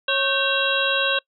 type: harmonic tone with a mistuned harmonic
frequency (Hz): 548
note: C#5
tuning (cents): -20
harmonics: 1 / 2 / 3 / 5 / 6 / 7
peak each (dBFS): -25 / -29 / -24 / -24 / -27 / -26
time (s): 0.08-1.19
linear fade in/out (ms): 5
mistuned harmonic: 3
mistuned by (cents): -100
effects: noise-tail reverb RT60 0.1 s tail -25 dB re dry